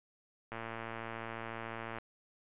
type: click train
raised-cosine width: 0.5 ms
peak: -26 dBFS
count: 168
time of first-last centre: 0.52-1.985 s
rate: 114 Hz
effects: resampled to 8000 Hz